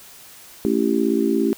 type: chord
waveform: sine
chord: A dominant seventh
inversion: none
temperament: equal with one note detuned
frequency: 220 / 277.2 / 334.8 / 392 Hz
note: A3 / C#4 / E4 / G4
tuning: 0 / 0 / +27 / 0 cents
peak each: -22 dBFS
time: 0.65-1.53 s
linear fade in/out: 0 ms
effects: white hiss -44 dBFS RMS until 1.57 s